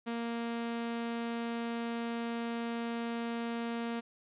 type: tone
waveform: sawtooth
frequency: 233.1 Hz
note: A#3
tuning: in tune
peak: -30 dBFS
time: 0.06-4.01 s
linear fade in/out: 20 ms
effects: resampled to 8000 Hz + 11-bit